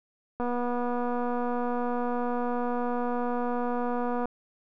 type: click train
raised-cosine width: 1 ms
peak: -18 dBFS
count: 938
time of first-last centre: 0.4-4.256 s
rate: 243 Hz
effects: none